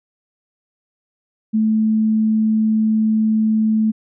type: tone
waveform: sine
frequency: 218.3 Hz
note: A3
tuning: 13 cents flat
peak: -13 dBFS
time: 1.53-3.92 s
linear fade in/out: 20 ms
effects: none